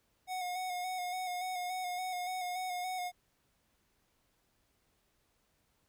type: tone with vibrato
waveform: square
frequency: 730 Hz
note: F#5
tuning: 24 cents flat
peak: -36 dBFS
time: 0.27-3.12 s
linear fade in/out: 50 ms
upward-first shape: square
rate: 3.5 Hz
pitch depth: 27 cents each way
effects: pink hiss -75 dBFS RMS until 5.88 s